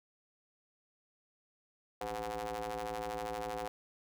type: ring-modulated tone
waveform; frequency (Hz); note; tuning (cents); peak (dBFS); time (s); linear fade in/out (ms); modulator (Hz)
sawtooth; 111.4; A2; +22; -30; 2.01-3.68; 0; 619
effects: none